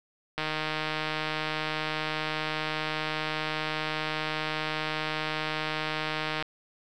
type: click train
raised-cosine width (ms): 0.3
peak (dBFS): -14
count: 938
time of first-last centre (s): 0.38-6.425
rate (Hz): 155
effects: none